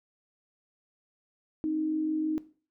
sine tone pair together, 265.5 / 311.7 Hz, C4 / D#4, +25 / +3 cents, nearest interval minor third, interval 278 cents, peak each -38 / -27 dBFS, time 1.64-2.38 s, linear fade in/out 0 ms, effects noise-tail reverb RT60 0.4 s tail -17 dB re dry

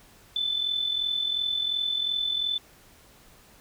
sine tone with amplitude modulation, 3513 Hz, A7, 3 cents flat, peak -22 dBFS, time 0.36-2.58 s, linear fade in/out 2 ms, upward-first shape sine, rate 42.8 Hz, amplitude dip 60%, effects pink hiss -55 dBFS RMS until 3.6 s

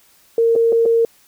sine tone with dropouts, 460 Hz, A#4, 23 cents flat, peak -11 dBFS, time 0.38-1.05 s, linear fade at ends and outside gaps 2 ms, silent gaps 0.554-0.56 / 0.723-0.727 / 0.855-0.859 s, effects white hiss -53 dBFS RMS until 1.27 s

